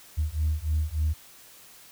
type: beating tone pair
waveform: sine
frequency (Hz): 75.5 / 78.9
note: D2 / D#2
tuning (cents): +48 / +25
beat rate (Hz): 3.4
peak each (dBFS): -26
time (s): 0.17-1.14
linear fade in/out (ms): 20
effects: tanh soft clip ceiling -18 dBFS + white hiss -51 dBFS RMS until 1.91 s